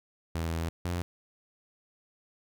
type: tone pair in turn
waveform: sawtooth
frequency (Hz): 82.3 / 87.57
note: E2 / F2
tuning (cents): -2 / +5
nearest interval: minor second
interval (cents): 107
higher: second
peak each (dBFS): -26 / -26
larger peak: neither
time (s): 0.35-0.69 / 0.85-1.02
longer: first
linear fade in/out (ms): 0
effects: none